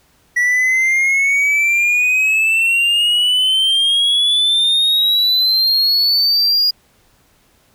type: exponential sweep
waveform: triangle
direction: up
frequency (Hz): 1939 to 4879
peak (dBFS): -10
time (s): 0.36-6.71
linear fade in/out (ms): 10
effects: pink hiss -55 dBFS RMS until 7.74 s